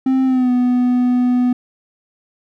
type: tone with pitch glide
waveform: triangle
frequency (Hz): 262.6 to 247.9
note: C4 to B3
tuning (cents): +6 to +7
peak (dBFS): -10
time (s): 0.06-1.53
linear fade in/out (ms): 5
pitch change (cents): -99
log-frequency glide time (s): 0.25-0.51
effects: none